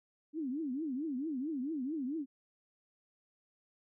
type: tone with vibrato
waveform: sine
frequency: 284.9 Hz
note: C#4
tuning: 48 cents sharp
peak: -34 dBFS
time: 0.33-2.26 s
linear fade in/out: 50 ms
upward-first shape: triangle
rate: 4.5 Hz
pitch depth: 290 cents each way
effects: none